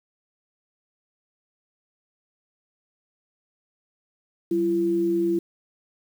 sine tone pair together, 190.37 / 339.2 Hz, F#3 / E4, +50 / +50 cents, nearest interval minor seventh, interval 1000 cents, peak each -30 / -20 dBFS, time 4.51-5.39 s, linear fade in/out 5 ms, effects 8-bit

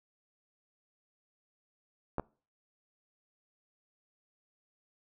clicks, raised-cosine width 1 ms, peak -19 dBFS, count 2, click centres 2.183 / 2.197 s, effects noise-tail reverb RT60 0.4 s tail -25 dB re dry

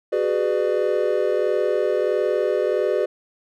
triangle chord, G# half-diminished seventh, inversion third, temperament just, 373.8 / 415.3 / 498.4 / 598 Hz, F#4 / G#4 / B4 / D5, +18 / 0 / +16 / +31 cents, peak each -22 dBFS, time 0.12-3.06 s, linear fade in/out 10 ms, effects none

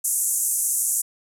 white band-pass noise, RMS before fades -23 dBFS, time 0.04-1.02 s, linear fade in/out 10 ms, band 6800 to 12000 Hz, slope 48 dB/octave, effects none

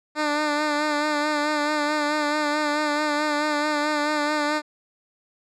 10% pulse tone with vibrato, 298.7 Hz, D4, 29 cents sharp, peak -13 dBFS, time 0.15-4.62 s, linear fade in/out 50 ms, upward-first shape sine, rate 4.6 Hz, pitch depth 36 cents each way, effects low-pass 6000 Hz 12 dB/octave

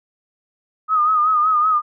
sine tone with vibrato, 1244.5 Hz, D#6, in tune, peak -13 dBFS, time 0.88-1.82 s, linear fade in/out 50 ms, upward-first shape sine, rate 5.3 Hz, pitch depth 60 cents each way, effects none

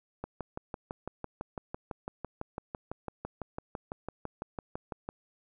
click train, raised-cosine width 1 ms, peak -22 dBFS, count 30, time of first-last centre 0.24-5.089 s, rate 5.98 Hz, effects none

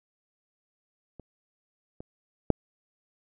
clicks, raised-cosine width 2 ms, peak -30 / -27 / -6 dBFS, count 3, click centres 1.197 / 2.005 / 2.503 s, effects none

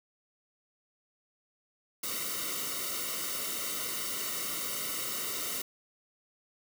white noise with comb filter, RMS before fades -35 dBFS, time 2.03-5.62 s, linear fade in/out 5 ms, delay 1.2 ms, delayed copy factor -0.95, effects none

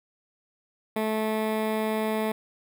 15% pulse tone with notch filter, 217.8 Hz, A3, 17 cents flat, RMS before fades -27 dBFS, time 0.96-2.32 s, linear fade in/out 5 ms, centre 6100 Hz, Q 0.62, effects none

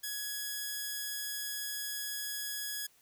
5% pulse tone, 1674 Hz, G#6, 13 cents sharp, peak -25 dBFS, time 0.03-2.87 s, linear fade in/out 10 ms, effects white hiss -66 dBFS RMS until 3.01 s

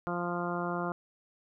harmonic tone, 174.61 Hz, F3, in tune, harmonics 1 / 2 / 3 / 4 / 5 / 6 / 7 / 8, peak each -36 / -37 / -40 / -38 / -43 / -40 / -40 / -41 dBFS, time 0.07-0.92 s, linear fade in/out 0 ms, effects none

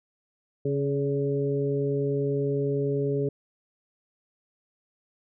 harmonic tone with a mistuned harmonic, 140 Hz, C#3, 18 cents sharp, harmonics 1 / 2 / 3 / 4, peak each -28 / -32 / -26 / -37 dBFS, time 0.65-3.29 s, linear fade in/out 5 ms, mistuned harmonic 4, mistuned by +32 cents, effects none

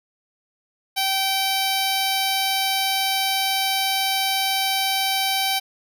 10% pulse tone with notch filter, 774 Hz, G5, 22 cents flat, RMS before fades -22 dBFS, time 0.96-5.6 s, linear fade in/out 20 ms, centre 1700 Hz, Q 1.7, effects none

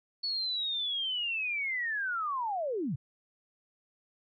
sine linear sweep, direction down, 4442 to 109.1 Hz, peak -30 dBFS, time 0.23-2.96 s, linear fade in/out 10 ms, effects none

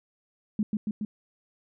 sine tone with echo, 211.5 Hz, G#3, 32 cents sharp, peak -22 dBFS, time 0.59-0.63 s, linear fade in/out 2 ms, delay 140 ms, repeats 3, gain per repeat -2 dB, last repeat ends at 1.05 s, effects none

